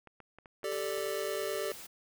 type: clicks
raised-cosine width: 0.5 ms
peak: -36 dBFS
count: 8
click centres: 0.073 / 0.203 / 0.386 / 0.458 / 0.632 / 0.726 / 0.977 / 1.06 s
type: chord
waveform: square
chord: G suspended second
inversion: none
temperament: just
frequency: 392 / 441 / 588 Hz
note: G4 / A4 / D5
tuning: 0 / +4 / +2 cents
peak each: -38 dBFS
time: 0.64-1.72 s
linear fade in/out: 2 ms
type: noise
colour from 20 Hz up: white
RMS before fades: -47 dBFS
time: 0.71-1.87 s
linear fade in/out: 10 ms
effects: none